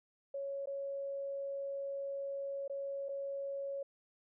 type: tone with dropouts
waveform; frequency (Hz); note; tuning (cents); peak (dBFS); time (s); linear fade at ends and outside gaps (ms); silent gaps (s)
sine; 554.4; C#5; 0; -37; 0.34-3.83; 5; 0.658-0.671 / 2.679-2.697 / 3.086-3.09
effects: none